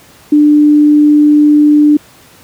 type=tone; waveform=sine; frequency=297.1 Hz; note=D4; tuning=20 cents sharp; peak=-3 dBFS; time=0.32-1.97 s; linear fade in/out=5 ms; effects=pink hiss -41 dBFS RMS until 2.43 s + high-pass 80 Hz 12 dB/octave